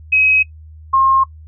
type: tone pair in turn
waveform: sine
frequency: 2543 / 1069.2 Hz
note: D#7 / C6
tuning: +37 / +37 cents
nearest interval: octave + minor third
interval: 1500 cents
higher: first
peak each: -9 dBFS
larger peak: neither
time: 0.12-0.43 / 0.93-1.24 s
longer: neither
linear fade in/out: 10 ms
effects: noise-tail reverb RT60 0.1 s tail -20 dB re dry + added 78 Hz sine -35 dBFS peak until 1.47 s